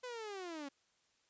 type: linear sweep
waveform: sawtooth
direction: down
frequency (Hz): 510 to 270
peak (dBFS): -39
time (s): 0.03-0.69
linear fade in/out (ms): 10
effects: white hiss -75 dBFS RMS until 1.29 s + resampled to 16000 Hz